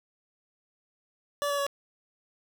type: tone with pitch steps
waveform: 25% pulse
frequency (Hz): 576 / 569.4 / 562.8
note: D5 / C#5 / C#5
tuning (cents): -34 / +46 / +26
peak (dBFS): -23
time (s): 1.42-1.666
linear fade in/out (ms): 0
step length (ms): 82
effects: none